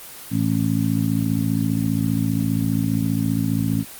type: harmonic tone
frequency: 55 Hz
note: A1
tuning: in tune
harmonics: 2 / 3 / 4 / 5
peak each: -23 / -23 / -23 / -23 dBFS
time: 0.3-3.85 s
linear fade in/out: 50 ms
effects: white hiss -38 dBFS RMS until 3.99 s + Opus 24 kbps